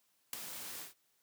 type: noise with ADSR envelope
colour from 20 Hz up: white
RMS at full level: -33 dBFS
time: 0.33-0.94 s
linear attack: 3 ms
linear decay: 6 ms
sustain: -12 dB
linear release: 140 ms
effects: white hiss -75 dBFS RMS until 1.22 s + high-pass 100 Hz 12 dB/octave